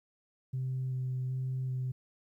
sine tone with vibrato, 129.2 Hz, C3, 21 cents flat, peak -30 dBFS, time 0.53-1.92 s, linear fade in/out 10 ms, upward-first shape square, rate 1.3 Hz, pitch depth 10 cents each way, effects tanh soft clip ceiling -28 dBFS + 12-bit

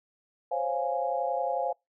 sine chord, Db major seventh, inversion third, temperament equal, 523.3 / 554.4 / 698.5 / 830.6 Hz, C5 / Db5 / F5 / Ab5, 0 / 0 / 0 / 0 cents, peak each -32 / -34 / -31 / -32 dBFS, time 0.51-1.73 s, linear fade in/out 10 ms, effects noise-tail reverb RT60 0.2 s tail -26 dB re dry

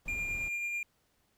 brown noise, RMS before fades -44 dBFS, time 0.05-0.49 s, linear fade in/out 10 ms
triangle tone with tremolo, 2400 Hz, D7, 37 cents sharp, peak -30 dBFS, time 0.08-0.83 s, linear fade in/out 2 ms, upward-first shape sine, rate 9.2 Hz, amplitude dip 25%
effects pink hiss -73 dBFS RMS until 1.37 s

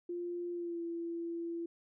sine tone with pitch glide, 349.2 to 337.5 Hz, F4 to E4, 0 to +41 cents, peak -36 dBFS, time 0.09-1.66 s, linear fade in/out 5 ms, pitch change -59 cents, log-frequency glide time 0.52-0.82 s, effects none

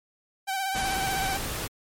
sawtooth tone with vibrato, 772 Hz, G5, 27 cents flat, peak -23 dBFS, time 0.47-1.38 s, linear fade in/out 20 ms, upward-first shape sine, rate 16 Hz, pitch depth 39 cents each way
pink noise, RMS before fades -32 dBFS, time 0.74-1.68 s, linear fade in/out 20 ms
effects MP3 64 kbps

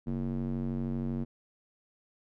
square tone with band-pass filter, 46.39 Hz, F#1, 5 cents sharp, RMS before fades -33 dBFS, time 0.06-1.25 s, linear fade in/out 20 ms, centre 220 Hz, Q 2.1, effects none

